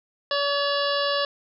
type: harmonic tone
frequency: 569 Hz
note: C#5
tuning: 45 cents sharp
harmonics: 1 / 2 / 3 / 5 / 6 / 7 / 8 / 9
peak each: -25 / -28 / -30 / -32 / -33 / -33 / -34 / -35 dBFS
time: 0.31-1.25 s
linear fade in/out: 2 ms
effects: none